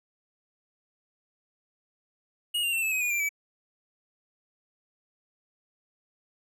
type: tone with pitch steps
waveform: square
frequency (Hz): 2877 / 2785 / 2697 / 2611 / 2528 / 2447 / 2369 / 2294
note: F#7 / F7 / E7 / E7 / D#7 / D#7 / D7 / D7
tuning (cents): -49 / -5 / +39 / -17 / +27 / -29 / +14 / -41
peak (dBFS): -26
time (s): 2.54-3.292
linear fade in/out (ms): 10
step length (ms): 94
effects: none